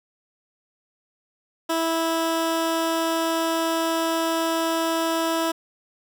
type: tone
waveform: 15% pulse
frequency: 327.9 Hz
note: E4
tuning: 9 cents flat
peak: -15 dBFS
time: 1.69-5.52 s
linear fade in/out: 10 ms
effects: none